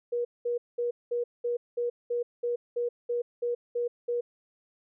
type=tone bursts; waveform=sine; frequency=479.7 Hz; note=A#4; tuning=50 cents sharp; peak=-26 dBFS; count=13; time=0.12-4.21 s; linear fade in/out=10 ms; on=130 ms; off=200 ms; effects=none